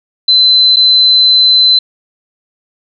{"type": "tone with dropouts", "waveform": "sine", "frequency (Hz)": 4050, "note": "B7", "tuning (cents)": 43, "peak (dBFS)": -4, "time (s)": [0.28, 1.79], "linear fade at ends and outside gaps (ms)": 5, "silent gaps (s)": [0.761, 0.767], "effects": []}